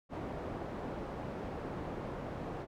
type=low-pass noise; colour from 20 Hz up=white; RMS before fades=-41 dBFS; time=0.09-2.67 s; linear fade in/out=50 ms; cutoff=600 Hz; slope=12 dB/octave; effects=none